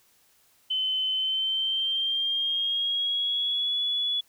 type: tone with pitch glide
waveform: sine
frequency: 3052 to 3406 Hz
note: G7 to G#7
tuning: -47 to +43 cents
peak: -24 dBFS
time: 0.7-4.21 s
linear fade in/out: 10 ms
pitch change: +190 cents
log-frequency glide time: 1.12-3.79 s
effects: white hiss -63 dBFS RMS until 4.28 s